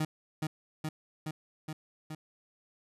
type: tone with echo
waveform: 30% pulse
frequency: 155.56 Hz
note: D#3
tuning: in tune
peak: -26 dBFS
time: 0-0.05 s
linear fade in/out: 5 ms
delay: 420 ms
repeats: 5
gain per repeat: -2 dB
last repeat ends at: 2.15 s
effects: resampled to 32000 Hz